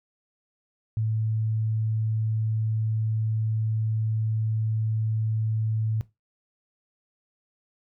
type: tone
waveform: sine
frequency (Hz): 110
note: A2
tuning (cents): 0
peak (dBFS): -23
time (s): 0.97-6.01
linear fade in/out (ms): 0
effects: noise-tail reverb RT60 0.2 s tail -17 dB re dry